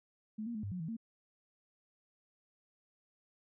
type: tone with pitch steps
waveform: sine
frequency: 215.7 / 235.9 / 213.9 / 100.3 / 180.8 / 161.4 / 227.1 Hz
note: A3 / A#3 / A3 / G2 / F#3 / E3 / A#3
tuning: -34 / +21 / -49 / +40 / -40 / -36 / -45 cents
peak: -37 dBFS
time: 0.38-0.968 s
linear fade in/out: 10 ms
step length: 84 ms
effects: none